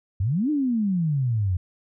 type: exponential two-way sweep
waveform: sine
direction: up then down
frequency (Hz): 86.6 to 311.1 to 86.6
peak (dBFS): -20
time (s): 0.2-1.57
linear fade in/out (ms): 5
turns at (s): 0.5
effects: none